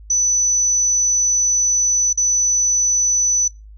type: tone with dropouts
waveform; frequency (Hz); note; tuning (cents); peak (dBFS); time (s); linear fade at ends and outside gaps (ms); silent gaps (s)
sine; 5980; F#8; +17; -13; 0.1-3.48; 5; 2.13-2.174
effects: noise-tail reverb RT60 0.2 s tail -20 dB re dry + added 52 Hz sine -37 dBFS peak until 3.77 s